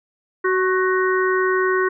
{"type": "harmonic tone with a mistuned harmonic", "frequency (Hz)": 373.8, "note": "F#4", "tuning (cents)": 18, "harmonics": [1, 3, 4, 5], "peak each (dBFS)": [-18, -23, -24, -25], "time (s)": [0.44, 1.89], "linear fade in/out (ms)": 10, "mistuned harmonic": 3, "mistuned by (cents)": -36, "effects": []}